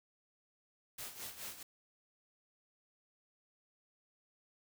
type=noise with tremolo; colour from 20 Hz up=white; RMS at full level=-44 dBFS; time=0.98-1.63 s; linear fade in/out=5 ms; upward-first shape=sine; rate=4.7 Hz; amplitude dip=70%; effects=none